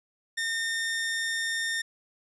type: tone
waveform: sawtooth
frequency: 1821 Hz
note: A#6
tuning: 41 cents flat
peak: -24 dBFS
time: 0.37-1.82 s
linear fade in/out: 10 ms
effects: resampled to 24000 Hz + 10-bit